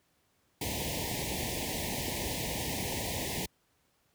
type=band-stop noise; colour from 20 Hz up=pink; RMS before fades=-34 dBFS; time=0.61-3.46 s; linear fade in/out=5 ms; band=980 to 1800 Hz; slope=96 dB/octave; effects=pink hiss -72 dBFS RMS until 4.14 s + high-pass 60 Hz 12 dB/octave